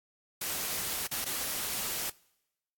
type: noise with dropouts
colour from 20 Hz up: white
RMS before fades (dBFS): -34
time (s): 0.41-2.1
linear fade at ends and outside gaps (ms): 5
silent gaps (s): 1.071-1.112 / 1.246-1.26
effects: noise-tail reverb RT60 0.9 s tail -24 dB re dry + AAC 64 kbps